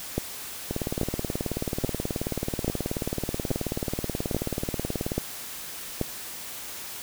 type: two click trains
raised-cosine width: 2 ms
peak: -14 / -11 dBFS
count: 83 / 8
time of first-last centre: 0.71-5.119 / 0.18-6.013 s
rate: 18.6 / 1.2 Hz
effects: white hiss -38 dBFS RMS until 7.02 s